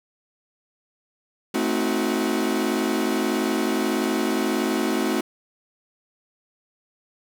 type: chord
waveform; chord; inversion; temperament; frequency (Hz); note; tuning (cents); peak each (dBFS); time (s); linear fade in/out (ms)
40% pulse; A diminished seventh; none; equal with one note detuned; 220 / 261.6 / 318.4 / 370; A3 / C4 / Eb4 / Gb4; 0 / 0 / +40 / 0; -26; 1.54-5.21; 5
effects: none